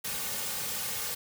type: noise with comb filter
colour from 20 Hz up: white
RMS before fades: -34 dBFS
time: 0.04-1.15 s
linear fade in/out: 10 ms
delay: 3 ms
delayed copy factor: -0.65
effects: none